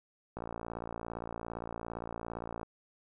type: click train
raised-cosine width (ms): 1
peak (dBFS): -25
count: 131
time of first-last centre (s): 0.37-2.631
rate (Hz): 57.5
effects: none